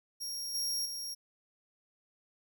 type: tone with level steps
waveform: sawtooth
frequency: 5588 Hz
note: F8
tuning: in tune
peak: -34 / -29 / -35 dBFS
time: 0.2-1.15 s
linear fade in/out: 20 ms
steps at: 0.54 / 0.85 s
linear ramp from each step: 10 ms
effects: none